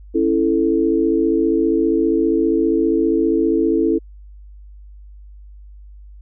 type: chord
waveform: sine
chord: A major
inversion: first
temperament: just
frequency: 275 / 330 / 440 Hz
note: C#4 / E4 / A4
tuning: -14 / +2 / 0 cents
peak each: -20 / -16 / -19 dBFS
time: 0.14-3.99 s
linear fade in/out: 20 ms
effects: added 50 Hz sine -37 dBFS peak until 6.21 s